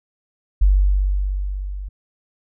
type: tone with level ramp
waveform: sine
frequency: 48.21 Hz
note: G1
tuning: 28 cents flat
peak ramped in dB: -9 to -27 dBFS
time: 0.61-1.89 s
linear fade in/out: 10 ms
effects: none